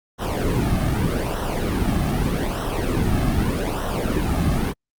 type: noise with flanger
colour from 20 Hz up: brown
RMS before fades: -21 dBFS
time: 0.18-4.74 s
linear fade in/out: 50 ms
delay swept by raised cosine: 0.43 to 2.13 ms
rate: 0.82 Hz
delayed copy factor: -0.7
effects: Opus 48 kbps